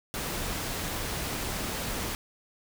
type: noise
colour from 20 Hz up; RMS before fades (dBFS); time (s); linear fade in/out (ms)
pink; -33; 0.14-2.15; 0
effects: none